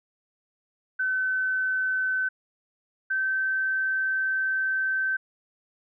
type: tone pair in turn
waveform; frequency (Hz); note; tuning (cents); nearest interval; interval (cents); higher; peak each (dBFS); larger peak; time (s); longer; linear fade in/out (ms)
sine; 1522 / 1545; F#6 / G6; +48 / -26; unison; 26; second; -23; neither; 0.99-2.29 / 3.1-5.17; second; 10
effects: none